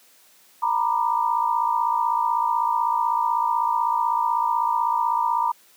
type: tone cluster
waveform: sine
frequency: 925 / 981 / 1192 Hz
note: A#5 / B5 / D6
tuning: -14 / -12 / +25 cents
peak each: -22 / -23 / -28 dBFS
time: 0.62-5.52 s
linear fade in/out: 10 ms
effects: white hiss -55 dBFS RMS until 5.76 s + high-pass 200 Hz 12 dB/octave